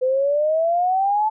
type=exponential sweep; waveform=sine; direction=up; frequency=505 to 877 Hz; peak=-16 dBFS; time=0.01-1.3 s; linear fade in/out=20 ms; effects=none